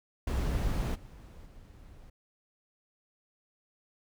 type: noise with level steps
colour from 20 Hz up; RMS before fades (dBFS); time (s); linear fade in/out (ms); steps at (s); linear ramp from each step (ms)
brown; -30 / -49 / -52; 0.27-2.1; 5; 0.94 / 1.45; 20
effects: none